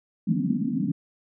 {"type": "band-pass noise", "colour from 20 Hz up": "white", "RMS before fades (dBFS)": -25, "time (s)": [0.27, 0.92], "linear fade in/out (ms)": 10, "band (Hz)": [150, 280], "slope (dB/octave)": 96, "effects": []}